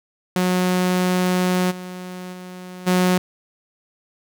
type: tone with level steps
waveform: sawtooth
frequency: 182.1 Hz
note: F#3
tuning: 27 cents flat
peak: -13 / -27 / -30 / -11 dBFS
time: 0.36-3.18 s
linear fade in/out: 2 ms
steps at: 1.7 / 2.32 / 2.86 s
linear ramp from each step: 20 ms
effects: none